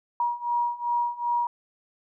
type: beating tone pair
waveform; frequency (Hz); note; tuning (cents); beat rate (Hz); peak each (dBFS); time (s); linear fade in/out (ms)
sine; 954 / 956.6; A#5 / A#5; +40 / +44; 2.6; -28 / -26; 0.2-1.47; 2
effects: none